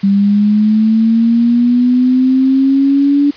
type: linear sweep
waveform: sine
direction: up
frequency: 196 to 288 Hz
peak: -7 dBFS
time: 0.03-3.31 s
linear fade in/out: 10 ms
effects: white hiss -36 dBFS RMS until 3.36 s + resampled to 11025 Hz